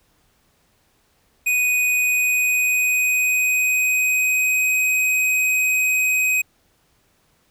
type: tone with pitch glide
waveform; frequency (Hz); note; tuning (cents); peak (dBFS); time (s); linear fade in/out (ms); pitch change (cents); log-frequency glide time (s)
square; 2489 to 2516; D#7 to D#7; 0 to +19; -17; 1.46-6.42; 10; +19; 1.92-4.73
effects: pink hiss -62 dBFS RMS until 7.5 s